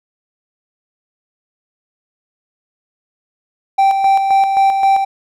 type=tone with tremolo; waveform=triangle; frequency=781 Hz; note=G5; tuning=7 cents flat; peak=-6 dBFS; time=3.78-5.05 s; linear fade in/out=10 ms; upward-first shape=square; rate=3.8 Hz; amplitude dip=45%; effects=none